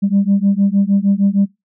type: beating tone pair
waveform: sine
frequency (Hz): 195.6 / 202.1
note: G3 / G#3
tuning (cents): -4 / -47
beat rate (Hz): 6.5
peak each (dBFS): -13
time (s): 0.02-1.46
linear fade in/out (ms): 20
effects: noise-tail reverb RT60 0.2 s tail -23 dB re dry + tanh soft clip ceiling -6 dBFS